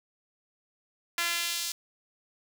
sawtooth tone with high-pass filter sweep, 341.8 Hz, F4, 37 cents flat, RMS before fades -31 dBFS, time 1.18-1.72 s, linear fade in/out 2 ms, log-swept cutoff 1700 to 4900 Hz, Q 1.1, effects none

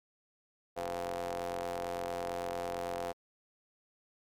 sawtooth ring-modulated tone, 88.9 Hz, F2, 31 cents sharp, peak -28 dBFS, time 0.76-3.13 s, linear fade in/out 20 ms, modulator 599 Hz, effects MP3 96 kbps

